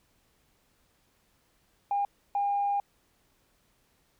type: tone bursts at uneven times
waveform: sine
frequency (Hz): 807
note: G#5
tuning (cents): -50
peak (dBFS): -24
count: 2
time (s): 1.91-2.05 / 2.35-2.8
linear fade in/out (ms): 2
effects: tanh soft clip ceiling -20 dBFS + pink hiss -69 dBFS RMS until 4.19 s